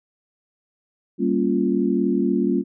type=chord; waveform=sine; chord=G half-diminished seventh; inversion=none; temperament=equal; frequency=196 / 233.1 / 277.2 / 349.2 Hz; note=G3 / Bb3 / Db4 / F4; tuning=0 / 0 / 0 / 0 cents; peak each=-23 dBFS; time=1.18-2.64 s; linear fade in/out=50 ms; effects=none